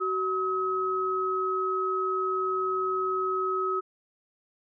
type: tone pair together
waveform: sine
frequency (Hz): 376.5 / 1277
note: F#4 / D#6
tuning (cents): +30 / +45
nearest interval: octave + major sixth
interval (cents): 2115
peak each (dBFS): -29 / -27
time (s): 0-3.81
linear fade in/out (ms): 20
effects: none